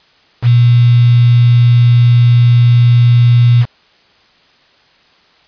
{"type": "tone with quantisation", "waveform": "sine", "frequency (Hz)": 120.3, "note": "B2", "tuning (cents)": -45, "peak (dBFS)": -4, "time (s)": [0.42, 3.66], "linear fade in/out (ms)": 50, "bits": 4, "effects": ["white hiss -49 dBFS RMS until 5.47 s", "resampled to 11025 Hz"]}